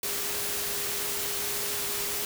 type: tone in noise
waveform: sine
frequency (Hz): 408.7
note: G#4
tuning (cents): -28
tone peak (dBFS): -41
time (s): 0.03-2.25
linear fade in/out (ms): 2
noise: white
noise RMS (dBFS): -31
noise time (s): 0.03-2.25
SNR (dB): -13
effects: none